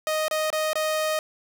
sawtooth tone with dropouts, 622.3 Hz, D#5, in tune, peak -19 dBFS, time 0.07-1.19 s, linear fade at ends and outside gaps 1 ms, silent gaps 0.282-0.311 / 0.503-0.528 / 0.732-0.755 s, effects none

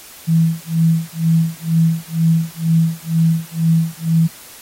sine tone with tremolo, 163.7 Hz, E3, 12 cents flat, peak -9 dBFS, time 0.27-4.28 s, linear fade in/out 20 ms, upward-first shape sine, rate 2.1 Hz, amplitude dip 100%, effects white hiss -39 dBFS RMS until 4.61 s + AAC 48 kbps

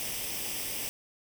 white noise with comb filter, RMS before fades -35 dBFS, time 0-0.89 s, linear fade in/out 0 ms, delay 0.36 ms, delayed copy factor +0.6, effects none

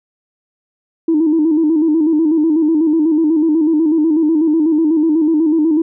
sine tone with vibrato, 314.8 Hz, D#4, 20 cents sharp, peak -9 dBFS, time 1.08-5.82 s, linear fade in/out 5 ms, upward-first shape square, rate 8.1 Hz, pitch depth 73 cents each way, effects tanh soft clip ceiling -5 dBFS

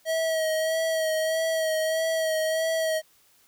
square tone with vibrato, 640 Hz, D#5, 49 cents sharp, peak -24 dBFS, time 0.05-3.02 s, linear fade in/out 50 ms, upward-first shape sine, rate 1.6 Hz, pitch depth 26 cents each way, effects white hiss -61 dBFS RMS until 3.47 s

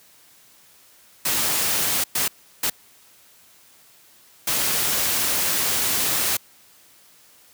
white noise bursts at uneven times, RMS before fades -22 dBFS, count 4, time 1.25-2.04 / 2.15-2.28 / 2.63-2.7 / 4.47-6.37 s, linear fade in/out 5 ms, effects white hiss -53 dBFS RMS until 7.53 s + high-pass 60 Hz 12 dB/octave

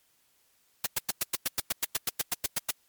white noise bursts, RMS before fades -27 dBFS, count 16, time 0.84-2.708 s, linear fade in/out 5 ms, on 23 ms, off 100 ms, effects white hiss -68 dBFS RMS until 2.88 s + MP3 96 kbps

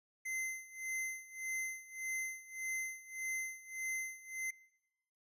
square tone with tremolo, 2067 Hz, C7, 22 cents flat, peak -36 dBFS, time 0.25-4.51 s, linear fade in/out 10 ms, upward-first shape sine, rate 1.7 Hz, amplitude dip 85%, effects noise-tail reverb RT60 1.0 s tail -23 dB re dry + resampled to 32000 Hz

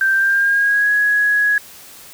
sine tone with pitch glide, 1568 to 1670.9 Hz, G6 to G#6, 0 to +10 cents, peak -12 dBFS, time 0.01-1.58 s, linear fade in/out 2 ms, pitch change +110 cents, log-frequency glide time 0.12-0.92 s, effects white hiss -40 dBFS RMS until 2.13 s

